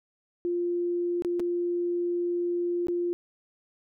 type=tone with dropouts; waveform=sine; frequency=349.2 Hz; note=F4; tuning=in tune; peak=-25 dBFS; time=0.45-3.13 s; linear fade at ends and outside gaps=0 ms; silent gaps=1.222-1.248 / 1.396-1.401 / 2.87-2.884 s; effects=none